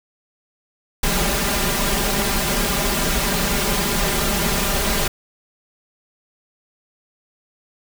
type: noise with comb filter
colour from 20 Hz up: pink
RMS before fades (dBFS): -20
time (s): 1.03-5.08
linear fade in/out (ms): 5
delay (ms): 5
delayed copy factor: +0.9
effects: none